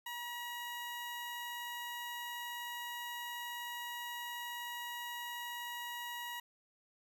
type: tone with notch filter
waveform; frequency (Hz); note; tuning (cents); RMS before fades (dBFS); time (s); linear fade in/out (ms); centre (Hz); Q
10% pulse; 959; A#5; +49; -43; 0.06-6.4; 5; 5000; 0.89
effects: none